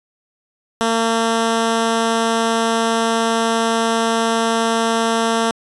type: tone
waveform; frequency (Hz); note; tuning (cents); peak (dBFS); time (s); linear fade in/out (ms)
10% pulse; 227.6; A#3; -41; -7; 0.81-5.51; 0
effects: resampled to 24000 Hz